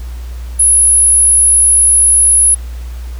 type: tone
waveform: sine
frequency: 10548 Hz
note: E9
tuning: in tune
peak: -5 dBFS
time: 0.59-2.55 s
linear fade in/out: 10 ms
effects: added 60 Hz sine -21 dBFS peak until 3.19 s + pink hiss -40 dBFS RMS until 3.19 s